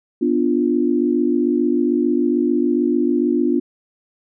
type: chord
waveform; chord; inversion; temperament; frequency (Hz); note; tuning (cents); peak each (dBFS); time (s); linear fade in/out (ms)
sine; B diminished; none; equal; 246.9 / 293.7 / 349.2; B3 / D4 / F4; 0 / 0 / 0; -19; 0.21-3.6; 10
effects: none